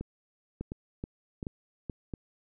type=two click trains; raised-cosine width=3 ms; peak=-22 / -23 dBFS; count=4 / 4; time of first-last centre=0.61-1.898 / 0.01-2.138 s; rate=2.33 / 1.41 Hz; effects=none